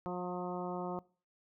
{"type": "harmonic tone with a mistuned harmonic", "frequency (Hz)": 179, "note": "F3", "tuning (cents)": 43, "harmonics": [1, 2, 3, 4, 5, 6, 7], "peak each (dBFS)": [-40, -41, -44, -44, -45, -48, -49], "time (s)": [0.06, 0.99], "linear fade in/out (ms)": 0, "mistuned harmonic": 5, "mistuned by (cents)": 19, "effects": ["noise-tail reverb RT60 0.4 s tail -23 dB re dry"]}